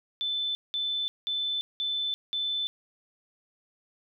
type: tone bursts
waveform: sine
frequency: 3520 Hz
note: A7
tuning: in tune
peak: -27 dBFS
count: 5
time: 0.21-2.67 s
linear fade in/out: 0 ms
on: 340 ms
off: 190 ms
effects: none